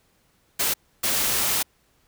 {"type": "noise bursts at uneven times", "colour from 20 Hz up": "white", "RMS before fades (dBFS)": -23, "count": 2, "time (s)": [[0.59, 0.74], [1.03, 1.63]], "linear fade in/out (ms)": 10, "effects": ["pink hiss -64 dBFS RMS until 2.07 s"]}